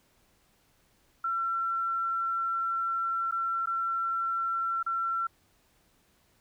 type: tone with dropouts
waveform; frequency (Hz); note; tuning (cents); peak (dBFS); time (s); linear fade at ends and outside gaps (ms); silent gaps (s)
sine; 1353; E6; +45; -27; 1.24-5.27; 5; 3.312-3.322 / 3.659-3.671 / 4.829-4.863
effects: pink hiss -67 dBFS RMS until 6.4 s